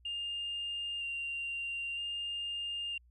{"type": "tone with vibrato", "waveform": "sine", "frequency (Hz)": 2794, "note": "F7", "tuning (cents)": 0, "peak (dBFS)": -34, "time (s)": [0.05, 2.98], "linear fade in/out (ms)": 5, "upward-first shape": "square", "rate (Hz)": 0.52, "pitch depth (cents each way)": 12, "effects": ["tanh soft clip ceiling -31 dBFS", "added 60 Hz sine -60 dBFS peak until 3.1 s"]}